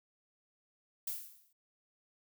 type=noise with exponential decay; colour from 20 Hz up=violet; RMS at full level=-35 dBFS; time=1.07-1.53 s; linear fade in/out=5 ms; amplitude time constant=98 ms; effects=none